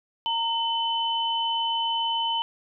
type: tone pair together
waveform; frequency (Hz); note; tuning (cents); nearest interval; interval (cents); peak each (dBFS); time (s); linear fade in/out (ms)
sine; 920 / 3029; A#5 / F#7; -23 / +40; octave + major sixth; 2063; -26; 0.26-2.42; 0
effects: none